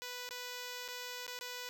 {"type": "tone with dropouts", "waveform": "5% pulse", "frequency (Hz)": 493.9, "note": "B4", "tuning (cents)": 0, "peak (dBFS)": -30, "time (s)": [0.02, 1.69], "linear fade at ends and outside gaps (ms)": 0, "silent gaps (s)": [[0.291, 0.308], [0.879, 0.885], [1.266, 1.279], [1.389, 1.411]], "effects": []}